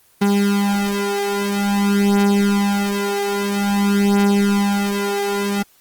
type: beating tone pair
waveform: 35% pulse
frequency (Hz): 201 / 201.5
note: G3 / G3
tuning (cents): +44 / +48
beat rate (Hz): 0.5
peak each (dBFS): -17 / -16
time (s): 0.21-5.63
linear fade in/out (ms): 10
effects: white hiss -54 dBFS RMS until 5.8 s + Opus 24 kbps

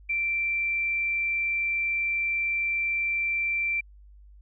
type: tone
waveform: sine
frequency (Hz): 2349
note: D7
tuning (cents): 0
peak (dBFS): -24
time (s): 0.09-3.81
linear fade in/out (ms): 10
effects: added 50 Hz sine -48 dBFS peak until 4.41 s

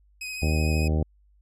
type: tone with vibrato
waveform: sawtooth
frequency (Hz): 2516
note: D#7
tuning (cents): +19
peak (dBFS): -29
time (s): 0.21-0.88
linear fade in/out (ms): 5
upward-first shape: sine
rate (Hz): 13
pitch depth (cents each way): 20
type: harmonic tone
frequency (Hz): 77.78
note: D#2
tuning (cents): 0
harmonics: 1 / 2 / 3 / 4 / 5 / 6 / 7 / 8 / 10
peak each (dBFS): -22 / -28 / -32 / -34 / -36 / -38 / -39 / -40 / -42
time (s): 0.42-1.03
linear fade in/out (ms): 5
effects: added 50 Hz sine -57 dBFS peak until 1.41 s + low-pass 12000 Hz 12 dB/octave

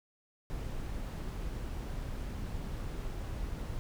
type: noise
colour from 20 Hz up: brown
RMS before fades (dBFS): -38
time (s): 0.5-3.79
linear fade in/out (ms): 0
effects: none

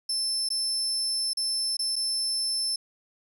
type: tone with dropouts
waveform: 35% pulse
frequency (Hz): 5290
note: E8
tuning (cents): +5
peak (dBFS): -23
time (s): 0.09-2.76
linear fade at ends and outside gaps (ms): 5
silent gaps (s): 0.489-0.502 / 1.334-1.37 / 1.769-1.791 / 1.958-1.962
effects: none

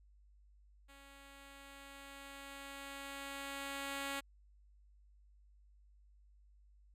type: tone with level ramp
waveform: 5% pulse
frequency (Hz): 277.2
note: C#4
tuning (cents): 0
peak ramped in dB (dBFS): -47 to -27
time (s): 0.88-4.21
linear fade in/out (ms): 20
effects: added 50 Hz sine -62 dBFS peak until 6.94 s + resampled to 32000 Hz

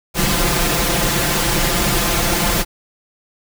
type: noise with comb filter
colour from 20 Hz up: pink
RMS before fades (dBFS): -17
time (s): 0.14-2.65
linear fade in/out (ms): 50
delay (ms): 5.8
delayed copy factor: +0.85
effects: none

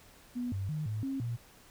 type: tone with pitch steps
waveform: sine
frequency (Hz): 244.8 / 97.3 / 153.3 / 107.3 / 269.9 / 118.2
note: B3 / G2 / D#3 / A2 / C#4 / A#2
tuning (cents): -15 / -12 / -25 / -43 / -46 / +24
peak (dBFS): -32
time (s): 0.35-1.37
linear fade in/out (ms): 20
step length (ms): 170
effects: pink hiss -58 dBFS RMS until 1.7 s

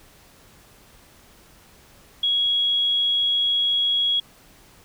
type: tone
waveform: sine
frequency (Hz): 3322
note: G#7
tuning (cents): 0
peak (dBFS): -18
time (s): 2.23-4.2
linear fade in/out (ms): 5
effects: pink hiss -52 dBFS RMS until 4.84 s

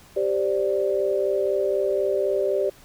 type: chord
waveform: sine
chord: G suspended fourth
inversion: none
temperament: equal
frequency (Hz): 392 / 523.3 / 587.3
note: G4 / C5 / D5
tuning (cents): 0 / 0 / 0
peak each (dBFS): -23 / -27 / -24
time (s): 0.16-2.7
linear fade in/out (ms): 10
effects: pink hiss -51 dBFS RMS until 2.84 s

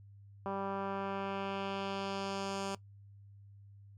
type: tone with low-pass filter sweep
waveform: 10% pulse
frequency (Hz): 196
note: G3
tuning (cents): 0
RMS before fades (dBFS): -38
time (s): 0.46-2.75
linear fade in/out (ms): 0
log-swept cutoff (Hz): 1100 to 7800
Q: 1.3
effects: noise-tail reverb RT60 0.1 s tail -19 dB re dry + added 100 Hz sine -53 dBFS peak until 3.97 s

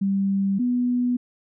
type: tone pair in turn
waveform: sine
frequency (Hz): 196.1 / 246.1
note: G3 / B3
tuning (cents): +1 / -6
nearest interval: major third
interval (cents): 393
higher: second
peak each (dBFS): -19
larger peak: neither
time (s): 0.01-0.59 / 0.59-1.17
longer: neither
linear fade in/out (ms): 10
effects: none

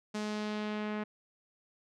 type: tone with low-pass filter sweep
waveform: sawtooth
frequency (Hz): 211.5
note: G#3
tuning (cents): +32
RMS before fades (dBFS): -36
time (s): 0.14-1.04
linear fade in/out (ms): 10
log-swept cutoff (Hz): 6800 to 2100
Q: 1.2
effects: none

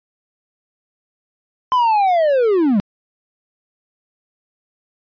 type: linear sweep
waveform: triangle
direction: down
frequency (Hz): 1032 to 185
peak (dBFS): -10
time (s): 1.72-2.8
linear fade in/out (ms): 0
effects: resampled to 11025 Hz

